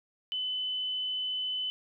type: tone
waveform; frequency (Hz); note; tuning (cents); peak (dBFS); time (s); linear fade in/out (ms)
sine; 3018; F#7; +34; -30; 0.32-1.7; 0
effects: none